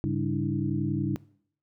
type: tone cluster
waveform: sine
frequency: 102.1 / 142.1 / 200.1 / 291.5 / 322.4 Hz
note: G#2 / C#3 / G3 / D4 / E4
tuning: -29 / +43 / +36 / -13 / -38 cents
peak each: -33 / -29 / -33 / -32 / -32 dBFS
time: 0.04-1.16 s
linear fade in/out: 0 ms
effects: noise-tail reverb RT60 0.6 s tail -21 dB re dry